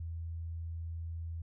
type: tone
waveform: sine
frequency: 82.8 Hz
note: E2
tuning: 8 cents sharp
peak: -37 dBFS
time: 0-1.42 s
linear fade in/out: 5 ms
effects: none